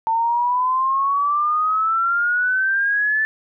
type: exponential sweep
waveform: sine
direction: up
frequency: 895 to 1760 Hz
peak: -16 dBFS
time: 0.07-3.25 s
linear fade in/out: 0 ms
effects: none